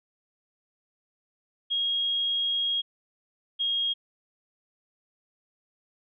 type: tone pair in turn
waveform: sine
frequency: 3274 / 3262 Hz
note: G#7 / G#7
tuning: -25 / -32 cents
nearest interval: unison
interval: 7 cents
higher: first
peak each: -24 dBFS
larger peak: neither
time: 1.7-2.82 / 3.59-3.94 s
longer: first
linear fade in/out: 20 ms
effects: none